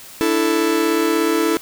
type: chord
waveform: 45% pulse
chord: D suspended second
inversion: none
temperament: just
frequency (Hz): 293.7 / 330.4 / 440.5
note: D4 / E4 / A4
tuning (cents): 0 / +4 / +2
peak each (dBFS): -23 / -18 / -20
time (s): 0.21-1.57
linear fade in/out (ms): 0
effects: white hiss -39 dBFS RMS until 1.61 s